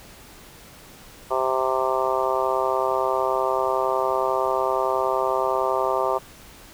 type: harmonic tone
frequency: 130.81 Hz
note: C3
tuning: in tune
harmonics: 3 / 4 / 5 / 6 / 7 / 8 / 9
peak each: -27 / -27 / -26 / -31 / -27 / -30 / -28 dBFS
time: 1.3-6.19 s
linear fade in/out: 20 ms
effects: pink hiss -46 dBFS RMS until 6.73 s